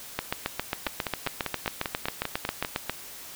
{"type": "two click trains", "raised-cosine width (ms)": 0.3, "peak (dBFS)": [-12, -10], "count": [10, 21], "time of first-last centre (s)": [[0.87, 2.649], [0.19, 2.896]], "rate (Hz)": [5.06, 7.39], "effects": ["white hiss -43 dBFS RMS until 3.35 s"]}